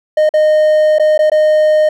triangle tone with dropouts, 615 Hz, D#5, 20 cents flat, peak -5 dBFS, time 0.17-1.89 s, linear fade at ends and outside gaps 5 ms, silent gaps 0.292-0.338 / 0.985-0.996 / 1.178-1.19 / 1.299-1.317 s, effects none

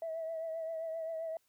sine tone with vibrato, 650 Hz, E5, 24 cents flat, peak -35 dBFS, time 0.02-1.37 s, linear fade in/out 2 ms, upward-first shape triangle, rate 7.6 Hz, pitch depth 42 cents each way, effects tanh soft clip ceiling -31 dBFS + white hiss -75 dBFS RMS until 1.48 s

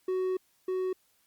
triangle tone pair in turn, 372 / 372 Hz, F#4 / F#4, +9 / +9 cents, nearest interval unison, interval 0 cents, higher neither, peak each -25 / -26 dBFS, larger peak first, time 0.08-0.37 / 0.68-0.93 s, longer first, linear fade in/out 5 ms, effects white hiss -69 dBFS RMS until 1.26 s + Opus 48 kbps

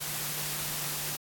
sine tone in noise, 150 Hz, D3, 37 cents sharp, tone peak -45 dBFS, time 0-1.17 s, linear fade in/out 20 ms, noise white, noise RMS -34 dBFS, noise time 0-1.17 s, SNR -14 dB, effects AAC 64 kbps

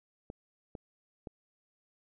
clicks, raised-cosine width 2 ms, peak -28 dBFS, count 3, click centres 0.301 / 0.752 / 1.272 s, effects none

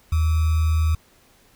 sine tone with sample-and-hold, 79.6 Hz, D#2, 40 cents sharp, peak -16 dBFS, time 0.12-0.95 s, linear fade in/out 5 ms, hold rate 1225 Hz, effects pink hiss -56 dBFS RMS until 1.55 s

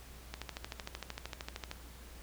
click train, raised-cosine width 0.2 ms, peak -22 dBFS, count 19, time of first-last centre 0.34-1.714 s, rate 13.1 Hz, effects added 60 Hz sine -51 dBFS peak until 2.22 s + pink hiss -55 dBFS RMS until 2.22 s

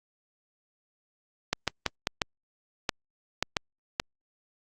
clicks, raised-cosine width 0.2 ms, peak -7 dBFS, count 9, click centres 1.53 / 1.677 / 1.863 / 2.071 / 2.218 / 2.892 / 3.426 / 3.568 / 3.999 s, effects Opus 48 kbps

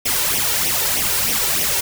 white noise with flanger, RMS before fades -19 dBFS, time 0.05-1.81 s, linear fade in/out 10 ms, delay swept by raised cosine 0.33 to 2.23 ms, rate 3.2 Hz, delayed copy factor +0.7, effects none

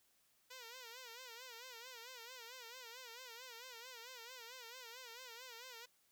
5% pulse tone with vibrato, 485.8 Hz, B4, 29 cents flat, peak -40 dBFS, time 0.5-5.86 s, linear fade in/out 10 ms, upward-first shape sine, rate 4.5 Hz, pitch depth 120 cents each way, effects white hiss -75 dBFS RMS until 6.11 s

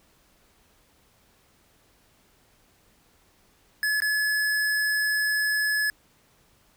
square tone with dropouts, 1708 Hz, G#6, 48 cents sharp, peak -23 dBFS, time 3.83-5.9 s, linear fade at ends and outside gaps 1 ms, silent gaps 4.003-4.02 s, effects pink hiss -62 dBFS RMS until 6.76 s

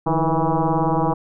sine tone with frequency modulation, 331.2 Hz, E4, 8 cents sharp, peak -16 dBFS, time 0.06-1.14 s, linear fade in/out 10 ms, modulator 161 Hz, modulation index 4.5, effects none

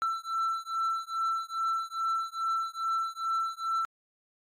triangle beating tone pair, 1335 / 1337.4 Hz, E6 / E6, +22 / +25 cents, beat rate 2.4 Hz, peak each -30 dBFS, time 0.02-3.85 s, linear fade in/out 0 ms, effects AAC 48 kbps

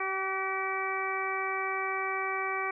harmonic tone with a mistuned harmonic, 384 Hz, G4, 36 cents flat, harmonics 1 / 2 / 3 / 4 / 5 / 6, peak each -37 / -37 / -34 / -40 / -38 / -35 dBFS, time 0-2.71 s, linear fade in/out 5 ms, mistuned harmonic 4, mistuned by -20 cents, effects none

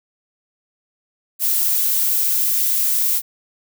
violet noise, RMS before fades -18 dBFS, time 1.39-3.22 s, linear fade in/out 50 ms, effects none

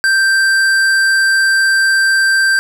sine tone with hard clipping, 1569 Hz, G6, 1 cent sharp, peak -11 dBFS, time 0.04-2.59 s, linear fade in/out 0 ms, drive 12 dB, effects none

